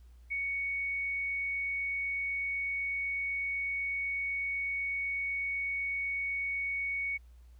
sine tone, 2228 Hz, C#7, 8 cents sharp, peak -31 dBFS, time 0.3-7.18 s, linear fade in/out 20 ms, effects added 60 Hz sine -52 dBFS peak until 7.59 s + pink hiss -72 dBFS RMS until 7.59 s

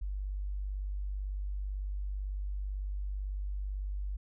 sine tone, 49 Hz, G1, in tune, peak -33 dBFS, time 0.01-4.17 s, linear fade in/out 10 ms, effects none

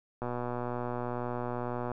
click train, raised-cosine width 1 ms, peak -21 dBFS, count 208, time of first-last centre 0.22-1.917 s, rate 122 Hz, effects none

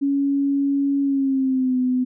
sine tone with pitch glide, 279.2 to 253.1 Hz, C#4 to B3, +13 to +43 cents, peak -17 dBFS, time 0.01-2.05 s, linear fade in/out 20 ms, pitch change -170 cents, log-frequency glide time 1.02-1.78 s, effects none

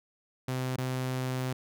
sawtooth tone with dropouts, 128.8 Hz, C3, 27 cents flat, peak -26 dBFS, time 0.48-1.53 s, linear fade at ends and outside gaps 5 ms, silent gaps 0.763-0.781 s, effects none

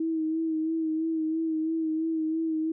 sine tone with vibrato, 320 Hz, D#4, 49 cents sharp, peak -25 dBFS, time 0-2.72 s, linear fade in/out 5 ms, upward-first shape sine, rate 3 Hz, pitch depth 33 cents each way, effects none

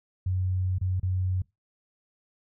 sine tone with dropouts, 92.5 Hz, F#2, in tune, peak -24 dBFS, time 0.26-1.42 s, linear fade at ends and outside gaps 5 ms, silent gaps 0.784-0.812 / 0.998-1.03 s, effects noise-tail reverb RT60 0.2 s tail -22 dB re dry

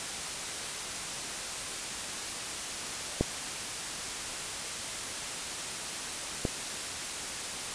clicks, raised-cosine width 2 ms, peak -11 / -14 dBFS, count 2, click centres 3.21 / 6.452 s, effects white hiss -36 dBFS RMS until 7.74 s + resampled to 22050 Hz

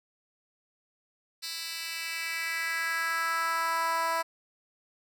10% pulse tone with high-pass filter sweep, 329.6 Hz, E4, in tune, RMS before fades -31 dBFS, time 1.42-4.23 s, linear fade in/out 20 ms, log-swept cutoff 3800 to 810 Hz, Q 2.6, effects none

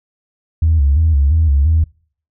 sine tone with vibrato, 74.9 Hz, D2, 35 cents sharp, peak -8 dBFS, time 0.62-1.84 s, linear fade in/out 5 ms, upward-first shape square, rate 2.9 Hz, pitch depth 120 cents each way, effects noise-tail reverb RT60 0.5 s tail -26 dB re dry + tanh soft clip ceiling -5 dBFS

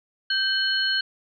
sine tone cluster, 1563 / 3015 / 4296 Hz, G6 / F#7 / C8, -6 / +32 / +45 cents, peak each -24 / -27 / -25 dBFS, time 0.3-1.01 s, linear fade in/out 5 ms, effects none

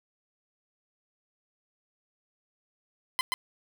15% pulse tone with echo, 1022 Hz, C6, 41 cents flat, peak -18 dBFS, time 3.19-3.21 s, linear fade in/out 0 ms, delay 130 ms, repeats 1, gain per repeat -2 dB, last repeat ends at 3.34 s, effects none

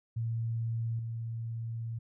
sine tone with level steps, 114.6 Hz, A#2, 29 cents flat, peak -30 / -34 dBFS, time 0.16-1.99 s, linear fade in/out 10 ms, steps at 0.99 s, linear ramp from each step 2 ms, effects none

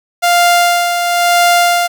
sawtooth tone with tremolo, 698.5 Hz, F5, in tune, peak -3 dBFS, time 0.22-1.88 s, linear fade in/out 20 ms, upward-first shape sine, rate 0.99 Hz, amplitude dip 50%, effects 7-bit

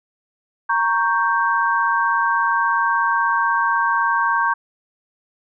sine chord, G diminished, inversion first, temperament equal, 932.3 / 1108.7 / 1568 Hz, Bb5 / Db6 / G6, 0 / 0 / 0 cents, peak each -20 dBFS, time 0.69-4.54 s, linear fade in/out 10 ms, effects none

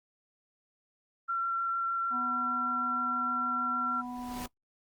sine tone with vibrato, 1362 Hz, F6, 44 cents flat, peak -28 dBFS, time 1.28-4.02 s, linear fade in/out 20 ms, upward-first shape sine, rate 6.5 Hz, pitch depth 8 cents each way
harmonic tone, 246.9 Hz, B3, in tune, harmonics 1 / 3 / 4, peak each -38 / -43 / -44 dBFS, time 2.1-4.48 s, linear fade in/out 50 ms
pink noise with exponential growth, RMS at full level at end -39 dBFS, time 3.77-4.46 s, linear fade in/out 1 ms, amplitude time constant 150 ms
effects noise-tail reverb RT60 0.1 s tail -21 dB re dry + Opus 24 kbps

